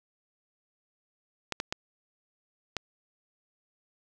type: clicks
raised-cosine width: 0.2 ms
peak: -13 dBFS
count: 4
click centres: 1.523 / 1.601 / 1.725 / 2.767 s
effects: none